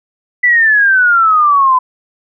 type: exponential sweep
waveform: sine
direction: down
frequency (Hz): 1996 to 1007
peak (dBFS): -6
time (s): 0.43-1.79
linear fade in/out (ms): 10
effects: none